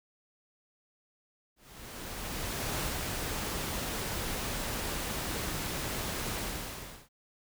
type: noise with ADSR envelope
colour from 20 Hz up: pink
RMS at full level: -33 dBFS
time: 1.56-7.09 s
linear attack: 1300 ms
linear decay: 35 ms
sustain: -2 dB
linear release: 700 ms
effects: none